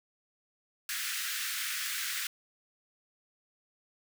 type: high-pass noise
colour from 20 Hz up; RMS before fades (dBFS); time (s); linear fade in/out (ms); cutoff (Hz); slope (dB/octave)
pink; -35; 0.89-2.27; 2; 1400; 48
effects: none